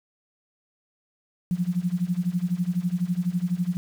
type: tone with tremolo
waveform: sine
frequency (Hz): 177.7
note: F3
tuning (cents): +30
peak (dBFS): -19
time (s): 1.51-3.77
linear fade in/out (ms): 0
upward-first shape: sine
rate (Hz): 12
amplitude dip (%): 90
effects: 8-bit